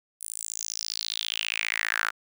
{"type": "tone with high-pass filter sweep", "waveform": "sawtooth", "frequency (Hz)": 54.9, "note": "A1", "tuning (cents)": -3, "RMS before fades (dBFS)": -31, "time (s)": [0.2, 2.11], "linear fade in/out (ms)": 20, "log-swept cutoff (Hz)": [10000, 1400], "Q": 5.2, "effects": []}